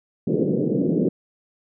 pink band-pass noise, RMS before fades -21 dBFS, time 0.27-1.09 s, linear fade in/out 5 ms, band 150 to 490 Hz, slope 48 dB/octave, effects none

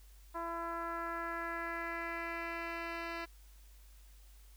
10% pulse tone with low-pass filter sweep, 336 Hz, E4, 33 cents sharp, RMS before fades -40 dBFS, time 0.34-3.26 s, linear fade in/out 20 ms, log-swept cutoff 1100 to 3400 Hz, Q 2.3, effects added 50 Hz sine -55 dBFS peak until 4.56 s + white hiss -66 dBFS RMS until 4.56 s

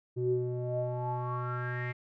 square tone with low-pass filter sweep, 123.47 Hz, B2, in tune, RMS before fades -33 dBFS, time 0.16-1.93 s, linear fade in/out 20 ms, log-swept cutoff 320 to 2100 Hz, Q 8.4, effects none

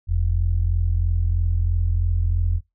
sine tone pair together, 42.93 / 86 Hz, F1 / F2, -29 / -26 cents, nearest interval octave, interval 1203 cents, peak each -20 dBFS, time 0.07-2.61 s, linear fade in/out 50 ms, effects noise-tail reverb RT60 0.2 s tail -23 dB re dry

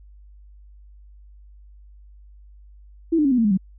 sine tone with pitch steps, 329.6 / 300.5 / 274 / 249.8 / 227.7 / 207.6 / 189.31 Hz, E4 / D4 / C#4 / B3 / A#3 / G#3 / F#3, 0 / +40 / -20 / +20 / -40 / 0 / +40 cents, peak -15 dBFS, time 3.12-3.575 s, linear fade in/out 10 ms, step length 65 ms, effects added 50 Hz sine -44 dBFS peak until 3.78 s

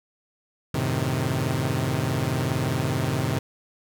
sawtooth chord, F# diminished seventh, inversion none, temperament equal, 92.5 / 110 / 130.81 / 155.56 Hz, F#2 / A2 / C3 / Eb3, 0 / 0 / 0 / 0 cents, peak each -28 / -26 / -22 / -25 dBFS, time 0.74-3.39 s, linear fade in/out 5 ms, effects none

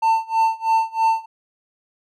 triangle tone with tremolo, 896 Hz, A5, 31 cents sharp, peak -11 dBFS, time 0.02-1.26 s, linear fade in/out 10 ms, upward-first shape sine, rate 3.1 Hz, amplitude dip 95%, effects none

